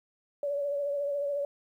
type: tone with vibrato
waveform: sine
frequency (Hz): 570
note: C#5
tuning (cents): +48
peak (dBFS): -28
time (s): 0.43-1.45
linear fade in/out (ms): 2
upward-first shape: triangle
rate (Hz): 14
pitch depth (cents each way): 41
effects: 11-bit